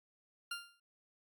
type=tone with exponential decay; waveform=20% pulse; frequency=1396.9 Hz; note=F6; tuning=in tune; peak=-31 dBFS; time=0.51-0.8 s; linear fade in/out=5 ms; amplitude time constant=61 ms; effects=AAC 64 kbps